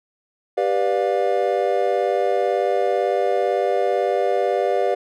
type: chord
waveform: triangle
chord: G dominant seventh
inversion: none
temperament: just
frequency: 392 / 490 / 588 / 705.6 Hz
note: G4 / B4 / D5 / F5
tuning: 0 / -14 / +2 / +18 cents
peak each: -21 dBFS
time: 0.57-4.95 s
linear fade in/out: 10 ms
effects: none